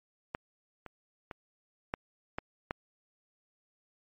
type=clicks; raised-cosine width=0.5 ms; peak=-18 / -28 / -25 / -16 / -19 / -17 dBFS; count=6; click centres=0.349 / 0.863 / 1.312 / 1.939 / 2.385 / 2.709 s; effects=MP3 48 kbps